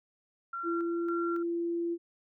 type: tone with tremolo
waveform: sine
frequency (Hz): 1370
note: F6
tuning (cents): -34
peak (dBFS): -34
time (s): 0.53-1.43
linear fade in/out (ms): 5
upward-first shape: square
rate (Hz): 1.8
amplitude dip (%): 65
type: tone with pitch glide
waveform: sine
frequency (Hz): 338 to 340.5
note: E4 to F4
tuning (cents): +43 to -44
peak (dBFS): -29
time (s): 0.63-1.98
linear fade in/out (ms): 50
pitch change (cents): +13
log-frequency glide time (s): 0.75-0.99
effects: none